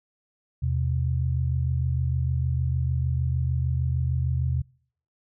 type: tone pair together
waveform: sine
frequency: 80.82 / 127.4 Hz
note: E2 / C3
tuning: -34 / -46 cents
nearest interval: minor sixth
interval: 788 cents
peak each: -25 / -25 dBFS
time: 0.62-4.62 s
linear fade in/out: 10 ms
effects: noise-tail reverb RT60 0.6 s tail -26 dB re dry

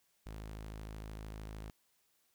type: tone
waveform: sawtooth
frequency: 53.2 Hz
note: G#1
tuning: 42 cents sharp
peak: -40 dBFS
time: 0.26-1.7 s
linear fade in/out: 0 ms
effects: white hiss -75 dBFS RMS until 2.34 s

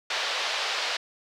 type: band-pass noise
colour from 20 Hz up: white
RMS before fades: -29 dBFS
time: 0.1-0.97 s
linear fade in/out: 5 ms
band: 500 to 4600 Hz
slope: 24 dB/octave
effects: none

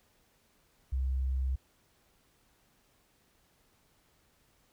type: tone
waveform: sine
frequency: 65.41 Hz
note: C2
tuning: in tune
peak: -28 dBFS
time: 0.92-1.56 s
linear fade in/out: 10 ms
effects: pink hiss -69 dBFS RMS until 4.72 s

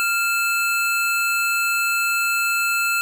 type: tone pair together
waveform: square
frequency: 1391.5 / 2631 Hz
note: F6 / E7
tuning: -7 / -4 cents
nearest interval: major seventh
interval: 1103 cents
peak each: -22 dBFS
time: 0-3.01 s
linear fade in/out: 0 ms
effects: 8-bit

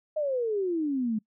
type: exponential sweep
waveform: sine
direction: down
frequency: 628 to 209.9 Hz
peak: -25 dBFS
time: 0.16-1.19 s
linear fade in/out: 10 ms
effects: noise-tail reverb RT60 0.1 s tail -24 dB re dry

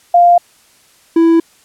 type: tone pair in turn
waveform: sine / triangle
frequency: 698.5 / 330.9 Hz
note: F5 / E4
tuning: 0 / +7 cents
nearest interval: octave + minor second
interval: 1293 cents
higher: first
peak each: -4 / -4 dBFS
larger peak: neither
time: 0.14-0.38 / 1.16-1.4 s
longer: neither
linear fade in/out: 5 ms
effects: white hiss -49 dBFS RMS until 1.64 s + low-pass 11000 Hz 12 dB/octave

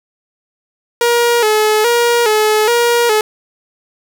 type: tone with vibrato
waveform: sawtooth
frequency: 451 Hz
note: A4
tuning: 43 cents sharp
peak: -6 dBFS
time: 1.01-3.21 s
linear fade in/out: 2 ms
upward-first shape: square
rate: 1.2 Hz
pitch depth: 88 cents each way
effects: none

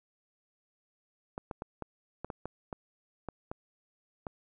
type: clicks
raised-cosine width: 1 ms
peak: -23 dBFS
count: 11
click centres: 1.379 / 1.512 / 1.621 / 1.823 / 2.246 / 2.302 / 2.456 / 2.728 / 3.287 / 3.515 / 4.268 s
effects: none

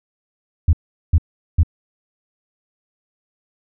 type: tone bursts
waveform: sine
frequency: 81.7 Hz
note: E2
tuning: 15 cents flat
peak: -7 dBFS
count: 3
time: 0.68-1.633 s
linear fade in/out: 5 ms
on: 51 ms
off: 400 ms
effects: tanh soft clip ceiling -6 dBFS

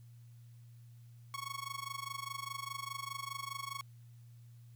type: tone with amplitude modulation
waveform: sawtooth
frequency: 1105 Hz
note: C#6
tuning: 6 cents flat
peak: -33 dBFS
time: 1.34-3.81 s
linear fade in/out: 0 ms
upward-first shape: sine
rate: 24.9 Hz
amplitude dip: 90%
effects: added 118 Hz sine -53 dBFS peak until 4.75 s + white hiss -73 dBFS RMS until 4.75 s

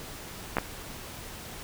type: clicks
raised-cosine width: 0.5 ms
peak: -10 dBFS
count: 2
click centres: 0.569 / 0.584 s
effects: pink hiss -42 dBFS RMS until 1.63 s

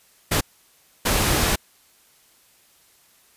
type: noise bursts at uneven times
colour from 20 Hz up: pink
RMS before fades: -20 dBFS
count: 2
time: 0.31-0.41 / 1.05-1.56 s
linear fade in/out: 10 ms
effects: white hiss -57 dBFS RMS until 3.36 s + resampled to 32000 Hz

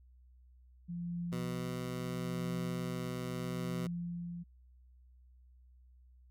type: tone with tremolo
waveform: sine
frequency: 172.9 Hz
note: F3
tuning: 17 cents flat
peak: -35 dBFS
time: 0.88-4.44 s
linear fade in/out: 20 ms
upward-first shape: triangle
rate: 0.75 Hz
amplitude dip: 60%
type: tone with pitch glide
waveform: 15% pulse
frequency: 123.47 to 125.05 Hz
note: B2 to B2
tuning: 0 to +22 cents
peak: -32 dBFS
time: 1.32-3.87 s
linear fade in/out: 5 ms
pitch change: +22 cents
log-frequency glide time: 1.46-1.69 s
effects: added 62 Hz sine -58 dBFS peak until 6.3 s

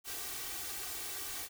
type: noise with comb filter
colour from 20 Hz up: white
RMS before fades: -41 dBFS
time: 0.04-1.49 s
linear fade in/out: 50 ms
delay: 2.6 ms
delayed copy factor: +0.85
effects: none

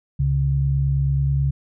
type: tone pair together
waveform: sine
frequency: 69.3 / 138.59 Hz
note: C#2 / C#3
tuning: 0 / 0 cents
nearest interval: octave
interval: 1200 cents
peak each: -22 / -18 dBFS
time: 0.19-1.51 s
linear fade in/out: 10 ms
effects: none

